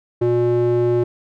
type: tone with band-pass filter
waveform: square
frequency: 120 Hz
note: B2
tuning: 49 cents flat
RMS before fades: -17 dBFS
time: 0.21-1.04 s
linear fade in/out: 10 ms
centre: 360 Hz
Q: 2.3
effects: none